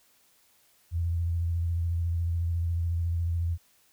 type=tone with vibrato; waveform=sine; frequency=84.7 Hz; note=E2; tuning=48 cents sharp; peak=-25 dBFS; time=0.91-3.58 s; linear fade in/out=50 ms; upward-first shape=sine; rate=14 Hz; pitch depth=31 cents each way; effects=white hiss -64 dBFS RMS until 3.92 s